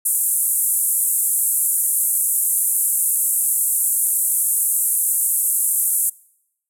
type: band-pass noise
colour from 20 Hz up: white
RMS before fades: -19 dBFS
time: 0.05-6.1 s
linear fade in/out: 10 ms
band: 8200 to 13000 Hz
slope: 48 dB/octave
effects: noise-tail reverb RT60 0.8 s tail -24 dB re dry